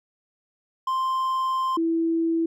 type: tone pair in turn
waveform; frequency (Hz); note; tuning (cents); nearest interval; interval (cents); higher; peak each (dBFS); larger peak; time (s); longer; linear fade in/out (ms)
triangle / sine; 1046.5 / 329.6; C6 / E4; 0 / 0; octave + minor sixth; 2000; first; -20; neither; 0.87-1.77 / 1.77-2.46; first; 5
effects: none